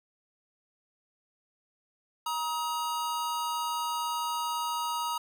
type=tone pair together; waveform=square; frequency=949 / 1266.8 Hz; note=A#5 / D#6; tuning=+31 / +31 cents; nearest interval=perfect fourth; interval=500 cents; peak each=-32 / -35 dBFS; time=2.26-5.18 s; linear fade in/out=5 ms; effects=none